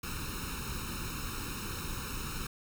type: noise with comb filter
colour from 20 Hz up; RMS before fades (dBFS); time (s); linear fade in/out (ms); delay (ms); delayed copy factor
pink; -38; 0.03-2.47; 5; 0.75; +0.95
effects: none